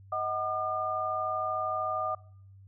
sine tone cluster, 631 / 744 / 1207 Hz, D#5 / F#5 / D6, +24 / +9 / +47 cents, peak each -34 / -35 / -31 dBFS, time 0.12-2.15 s, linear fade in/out 5 ms, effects noise-tail reverb RT60 0.6 s tail -23 dB re dry + added 97 Hz sine -50 dBFS peak until 2.67 s

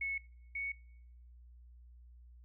sine tone pair in turn, 2200 / 2222 Hz, C#7 / C#7, -14 / +4 cents, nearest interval unison, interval 18 cents, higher second, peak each -34 / -36 dBFS, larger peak first, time 0.01-0.18 / 0.55-0.72 s, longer neither, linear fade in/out 5 ms, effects noise-tail reverb RT60 0.8 s tail -25 dB re dry + added 60 Hz sine -54 dBFS peak until 2.44 s

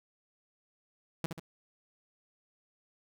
sawtooth tone with echo, 164.3 Hz, E3, 5 cents flat, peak -26 dBFS, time 1.24-1.26 s, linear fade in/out 0 ms, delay 68 ms, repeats 2, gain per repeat -6 dB, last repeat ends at 1.396 s, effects none

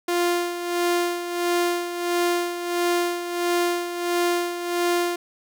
sawtooth tone with tremolo, 349.2 Hz, F4, in tune, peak -15 dBFS, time 0.08-5.16 s, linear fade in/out 5 ms, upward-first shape sine, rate 1.5 Hz, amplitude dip 65%, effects none

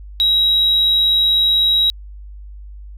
sine tone, 3844 Hz, B7, 48 cents flat, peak -10 dBFS, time 0.2-1.9 s, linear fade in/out 0 ms, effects tanh soft clip ceiling -8 dBFS + added 50 Hz sine -32 dBFS peak until 2.97 s

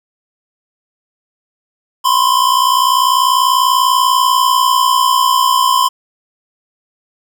square tone pair together, 1003.8 / 1064 Hz, B5 / C6, +28 / +29 cents, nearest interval minor second, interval 101 cents, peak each -13 dBFS, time 2.04-5.89 s, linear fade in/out 20 ms, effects 8-bit

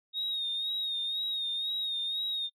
sine tone with vibrato, 3729 Hz, A#7, in tune, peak -29 dBFS, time 0.13-2.5 s, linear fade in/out 50 ms, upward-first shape sine, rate 2 Hz, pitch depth 50 cents each way, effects noise-tail reverb RT60 0.1 s tail -25 dB re dry + tanh soft clip ceiling -26 dBFS

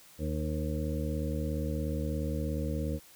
harmonic tone with a mistuned harmonic, 77 Hz, D#2, 17 cents flat, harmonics 1 / 2 / 3 / 4 / 6 / 7, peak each -33 / -36 / -38 / -39 / -41 / -41 dBFS, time 0.18-3 s, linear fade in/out 50 ms, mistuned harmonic 6, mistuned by +22 cents, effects white hiss -56 dBFS RMS until 3.15 s

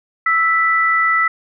sine tone pair together, 1318.5 / 1975.5 Hz, E6 / B6, 0 / 0 cents, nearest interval perfect fifth, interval 700 cents, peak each -15 dBFS, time 0.26-1.28 s, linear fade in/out 5 ms, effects none

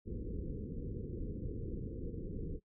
pink low-pass noise, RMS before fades -41 dBFS, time 0.05-2.6 s, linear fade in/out 50 ms, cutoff 490 Hz, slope 96 dB/octave, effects noise-tail reverb RT60 0.1 s tail -20 dB re dry

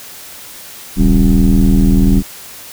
sine tone with frequency modulation, 111.4 Hz, A2, 22 cents sharp, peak -5 dBFS, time 0.96-2.23 s, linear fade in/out 50 ms, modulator 81.1 Hz, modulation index 2, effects tanh soft clip ceiling -2 dBFS + white hiss -33 dBFS RMS until 2.72 s

